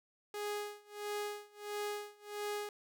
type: tone with tremolo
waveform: sawtooth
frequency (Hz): 414.6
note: G#4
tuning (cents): -3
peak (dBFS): -32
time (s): 0.34-2.69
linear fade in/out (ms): 2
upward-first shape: sine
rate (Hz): 1.5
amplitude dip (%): 95
effects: none